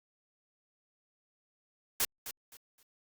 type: noise with echo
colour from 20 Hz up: white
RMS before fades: -29 dBFS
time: 2-2.05 s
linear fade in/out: 2 ms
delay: 260 ms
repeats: 3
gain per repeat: -12 dB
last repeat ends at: 2.83 s
effects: Opus 48 kbps